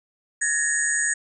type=tone cluster; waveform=sine; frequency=1695 / 1845 / 6790 / 8170 Hz; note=G#6 / A#6 / G#8 / C9; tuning=+35 / -18 / +37 / -42 cents; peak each=-26 dBFS; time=0.41-1.14 s; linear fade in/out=10 ms; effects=none